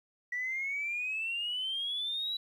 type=exponential sweep; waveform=sine; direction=up; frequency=1942 to 3942 Hz; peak=-31 dBFS; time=0.32-2.37 s; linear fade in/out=5 ms; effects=tanh soft clip ceiling -27 dBFS + 11-bit